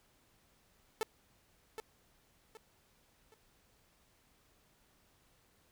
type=tone with echo; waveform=sawtooth; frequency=440 Hz; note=A4; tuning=in tune; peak=-28 dBFS; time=1.01-1.03 s; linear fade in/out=0 ms; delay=770 ms; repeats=3; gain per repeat=-9 dB; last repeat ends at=3.34 s; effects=pink hiss -70 dBFS RMS until 5.71 s